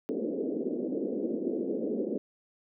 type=band-pass noise; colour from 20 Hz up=pink; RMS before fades=-32 dBFS; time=0.09-2.18 s; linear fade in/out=0 ms; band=220 to 510 Hz; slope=48 dB/octave; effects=none